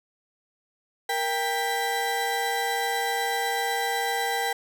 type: tone cluster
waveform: 35% pulse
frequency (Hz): 467.2 / 792 / 1976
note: A#4 / G5 / B6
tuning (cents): +4 / +18 / 0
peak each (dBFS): -30 / -25 / -29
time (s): 1.09-4.53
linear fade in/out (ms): 5
effects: none